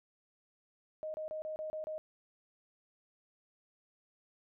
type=tone bursts; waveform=sine; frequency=622.3 Hz; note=D#5; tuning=in tune; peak=-37 dBFS; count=7; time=1.03-1.98 s; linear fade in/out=0 ms; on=110 ms; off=30 ms; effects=none